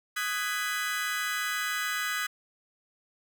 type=chord; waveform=35% pulse; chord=G# minor seventh; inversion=second; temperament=just; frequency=1245.9 / 1495.1 / 1661.2 / 1993.5 Hz; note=D#6 / F#6 / G#6 / B6; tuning=+2 / +18 / 0 / +16 cents; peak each=-33 dBFS; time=0.16-2.27 s; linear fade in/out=10 ms; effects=none